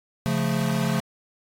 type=chord; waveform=square; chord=Db augmented; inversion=none; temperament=equal; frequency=138.59 / 174.61 / 220 Hz; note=Db3 / F3 / A3; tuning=0 / 0 / 0 cents; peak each=-27 dBFS; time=0.26-1 s; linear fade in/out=0 ms; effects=AAC 48 kbps